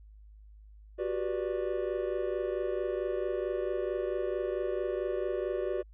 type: chord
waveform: triangle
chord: G major seventh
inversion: third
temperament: just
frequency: 367.5 / 392 / 490 / 588 Hz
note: F#4 / G4 / B4 / D5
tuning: -12 / 0 / -14 / +2 cents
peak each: -32 / -34 / -35 / -34 dBFS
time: 0.98-5.83 s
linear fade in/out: 20 ms
effects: added 52 Hz sine -50 dBFS peak until 5.93 s + resampled to 8000 Hz